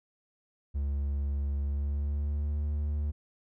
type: tone with pitch glide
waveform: triangle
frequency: 70.5 to 73.96 Hz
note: C#2 to D2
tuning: +30 to +13 cents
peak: -26 dBFS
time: 0.74-3.12 s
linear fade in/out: 20 ms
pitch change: +83 cents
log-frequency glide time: 1.62-2.59 s
effects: none